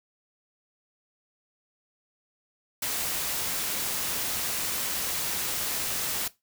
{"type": "noise", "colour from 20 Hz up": "white", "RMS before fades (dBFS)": -30, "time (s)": [2.82, 6.28], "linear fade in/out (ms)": 5, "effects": ["noise-tail reverb RT60 0.2 s tail -18 dB re dry"]}